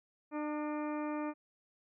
harmonic tone with a mistuned harmonic, 300 Hz, D4, 37 cents sharp, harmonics 1 / 2 / 3 / 4 / 5 / 6 / 7 / 8, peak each -36 / -42 / -44 / -46 / -54 / -54 / -57 / -53 dBFS, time 0.31-1.34 s, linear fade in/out 50 ms, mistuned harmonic 5, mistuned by -42 cents, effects none

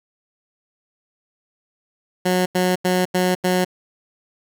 15% pulse tone bursts, 182.4 Hz, F#3, 24 cents flat, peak -10 dBFS, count 5, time 2.25-3.648 s, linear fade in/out 10 ms, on 210 ms, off 87 ms, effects none

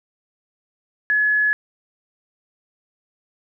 sine tone, 1700 Hz, G#6, 40 cents sharp, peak -15 dBFS, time 1.1-1.53 s, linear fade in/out 0 ms, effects none

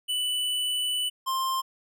square tone pair in turn, 2978 / 1052.9 Hz, F#7 / C6, +11 / +11 cents, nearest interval octave + tritone, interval 1800 cents, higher first, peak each -26 dBFS, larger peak neither, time 0.08-1.1 / 1.26-1.62 s, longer first, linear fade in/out 20 ms, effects none

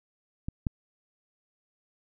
clicks, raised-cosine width 5 ms, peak -20 / -15 dBFS, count 2, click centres 0.485 / 0.668 s, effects none

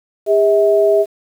sine tone pair together, 404.3 / 644.8 Hz, G#4 / E5, -46 / -38 cents, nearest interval minor sixth, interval 808 cents, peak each -12 dBFS, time 0.26-1.06 s, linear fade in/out 50 ms, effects 7-bit

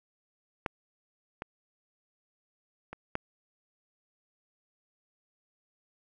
clicks, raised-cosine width 0.5 ms, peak -15 / -21 / -25 / -15 dBFS, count 4, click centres 0.662 / 1.421 / 2.93 / 3.154 s, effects none

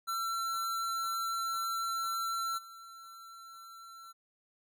square tone with level steps, 1349 Hz, E6, 40 cents sharp, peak -33 / -49 dBFS, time 0.07-4.13 s, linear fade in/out 20 ms, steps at 2.57 s, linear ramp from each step 20 ms, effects none

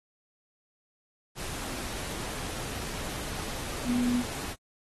sine tone in noise, 244.7 Hz, B3, 16 cents flat, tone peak -24 dBFS, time 3.85-4.24 s, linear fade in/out 50 ms, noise pink, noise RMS -37 dBFS, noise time 1.35-4.56 s, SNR +10 dB, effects AAC 32 kbps

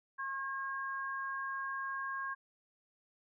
sine tone pair together, 1082 / 1621.2 Hz, C#6 / G#6, -42 / -42 cents, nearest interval perfect fifth, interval 700 cents, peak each -39 / -39 dBFS, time 0.18-2.35 s, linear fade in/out 20 ms, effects none

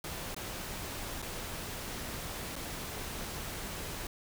pink noise with dropouts, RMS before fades -40 dBFS, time 0.04-4.07 s, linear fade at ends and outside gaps 2 ms, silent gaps 0.346-0.364 / 1.219-1.224 / 2.556-2.562 s, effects none

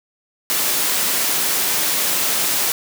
white high-pass noise, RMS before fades -19 dBFS, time 0.5-2.72 s, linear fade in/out 0 ms, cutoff 170 Hz, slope 12 dB/octave, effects none

